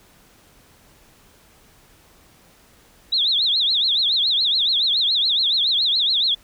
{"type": "tone with vibrato", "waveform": "sine", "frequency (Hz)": 3729, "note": "A#7", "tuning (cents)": 0, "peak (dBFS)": -16, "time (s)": [3.12, 6.35], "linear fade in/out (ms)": 10, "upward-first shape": "triangle", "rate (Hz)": 7.1, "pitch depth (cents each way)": 260, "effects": ["pink hiss -53 dBFS RMS until 6.43 s"]}